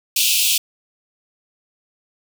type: high-pass noise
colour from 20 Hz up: pink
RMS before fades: -17 dBFS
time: 0.16-0.58 s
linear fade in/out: 5 ms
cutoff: 2500 Hz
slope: 96 dB/octave
effects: none